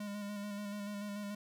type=tone with vibrato; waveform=square; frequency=204.8 Hz; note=G#3; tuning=24 cents flat; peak=-40 dBFS; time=0-1.35 s; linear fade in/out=5 ms; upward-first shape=square; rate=6.9 Hz; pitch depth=22 cents each way; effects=none